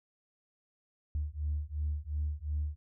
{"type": "beating tone pair", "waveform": "sine", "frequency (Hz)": [73.42, 76.22], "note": ["D2", "D#2"], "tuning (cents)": [0, -35], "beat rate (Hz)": 2.8, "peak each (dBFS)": [-34, -34], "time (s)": [1.15, 2.76], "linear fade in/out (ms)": 0, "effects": ["tanh soft clip ceiling -25 dBFS"]}